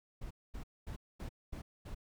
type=noise bursts; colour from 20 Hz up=brown; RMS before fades=-43 dBFS; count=6; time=0.21-1.948 s; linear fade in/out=10 ms; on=98 ms; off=230 ms; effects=none